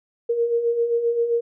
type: beating tone pair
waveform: sine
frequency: 462.6 / 470.2 Hz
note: A#4 / A#4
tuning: -13 / +15 cents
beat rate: 7.6 Hz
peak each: -27 / -19 dBFS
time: 0.29-1.41 s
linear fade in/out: 10 ms
effects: none